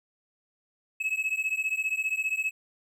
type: beating tone pair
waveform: triangle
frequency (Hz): 2571 / 2586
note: E7 / E7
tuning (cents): -44 / -34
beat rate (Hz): 15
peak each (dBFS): -28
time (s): 1-2.51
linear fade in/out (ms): 10
effects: none